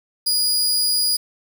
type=tone; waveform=sawtooth; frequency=4897 Hz; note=D#8; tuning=28 cents flat; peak=-14 dBFS; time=0.26-1.17 s; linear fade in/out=10 ms; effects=7-bit